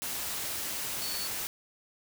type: tone in noise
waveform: sine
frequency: 4445 Hz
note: C#8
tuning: 4 cents sharp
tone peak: -37 dBFS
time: 1.02-1.27 s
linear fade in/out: 0 ms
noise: white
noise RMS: -35 dBFS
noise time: 0.02-1.47 s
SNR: -5 dB
effects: none